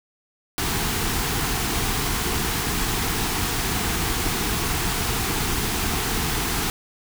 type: band-stop noise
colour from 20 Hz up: pink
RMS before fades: -24 dBFS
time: 0.58-6.7 s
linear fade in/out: 0 ms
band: 480 to 680 Hz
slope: 96 dB/octave
effects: none